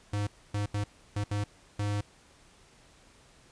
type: tone bursts at uneven times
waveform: square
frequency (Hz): 102.9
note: G#2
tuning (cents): -16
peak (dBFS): -29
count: 6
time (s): 0.13-0.27 / 0.54-0.66 / 0.74-0.84 / 1.16-1.24 / 1.31-1.44 / 1.79-2.01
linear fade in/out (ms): 5
effects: pink hiss -59 dBFS RMS until 3.51 s + resampled to 22050 Hz